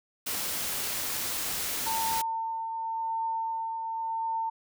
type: noise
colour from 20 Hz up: white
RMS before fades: -32 dBFS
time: 0.26-2.22 s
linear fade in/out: 10 ms
type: tone with tremolo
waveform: sine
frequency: 902 Hz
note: A5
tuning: 43 cents sharp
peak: -27 dBFS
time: 1.86-4.5 s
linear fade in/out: 10 ms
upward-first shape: triangle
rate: 0.9 Hz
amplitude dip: 40%
effects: none